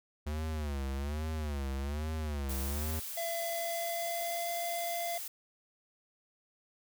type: tone with vibrato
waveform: square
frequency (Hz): 73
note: D2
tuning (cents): -10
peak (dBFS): -34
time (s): 0.26-3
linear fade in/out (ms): 10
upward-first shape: sine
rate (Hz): 1.2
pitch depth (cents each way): 140
type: noise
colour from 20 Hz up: blue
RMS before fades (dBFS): -41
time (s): 2.49-5.28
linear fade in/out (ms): 5
type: tone with pitch glide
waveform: square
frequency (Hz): 674 to 686.2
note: E5 to F5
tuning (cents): +38 to -31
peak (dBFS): -35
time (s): 3.17-5.18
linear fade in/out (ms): 5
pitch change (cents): +31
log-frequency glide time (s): 3.37-4.5
effects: none